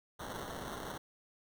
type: noise with sample-and-hold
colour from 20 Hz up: violet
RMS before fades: -43 dBFS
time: 0.19-0.98 s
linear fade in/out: 10 ms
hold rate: 2450 Hz
effects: none